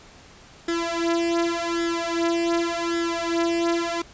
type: tone with flanger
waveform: sawtooth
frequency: 337.6 Hz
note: E4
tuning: 41 cents sharp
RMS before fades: -24 dBFS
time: 0.68-4.02 s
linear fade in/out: 5 ms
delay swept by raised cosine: 0.57 to 3.37 ms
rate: 0.87 Hz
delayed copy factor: +0.9
effects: pink hiss -48 dBFS RMS until 4.13 s + resampled to 16000 Hz